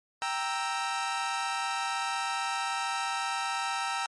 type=chord; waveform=sawtooth; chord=E diminished; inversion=first; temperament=equal; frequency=784 / 932.3 / 1318.5 Hz; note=G5 / Bb5 / E6; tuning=0 / 0 / 0 cents; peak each=-30 dBFS; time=0.22-4.06 s; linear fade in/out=0 ms; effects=low-pass 9000 Hz 12 dB/octave + MP3 48 kbps